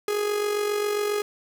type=tone with amplitude modulation; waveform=45% pulse; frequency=415.3 Hz; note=G#4; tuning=in tune; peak=-21 dBFS; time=0.08-1.22 s; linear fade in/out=2 ms; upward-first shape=sine; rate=47.4 Hz; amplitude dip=50%; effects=none